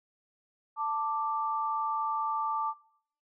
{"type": "tone pair together", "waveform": "sine", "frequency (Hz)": [886, 1175.2], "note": ["A5", "D6"], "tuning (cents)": [12, 1], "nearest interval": "perfect fourth", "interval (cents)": 489, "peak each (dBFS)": [-32, -31], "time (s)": [0.76, 2.74], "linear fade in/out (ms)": 50, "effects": ["noise-tail reverb RT60 0.6 s tail -18 dB re dry"]}